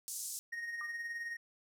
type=band-pass noise; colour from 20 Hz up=white; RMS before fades=-42 dBFS; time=0.08-0.39 s; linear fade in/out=0 ms; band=5600 to 11000 Hz; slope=24 dB/octave
type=tone with tremolo; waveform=triangle; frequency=1864.7 Hz; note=A#6; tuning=in tune; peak=-35 dBFS; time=0.52-1.37 s; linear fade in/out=10 ms; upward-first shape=sine; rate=19 Hz; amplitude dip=45%
type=tone with exponential decay; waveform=sine; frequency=1200 Hz; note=D6; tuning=37 cents sharp; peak=-40 dBFS; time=0.81-0.95 s; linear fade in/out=1 ms; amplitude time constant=30 ms
effects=none